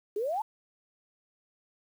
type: exponential sweep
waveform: sine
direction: up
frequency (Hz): 392 to 913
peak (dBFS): -28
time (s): 0.16-0.42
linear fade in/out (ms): 5
effects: 9-bit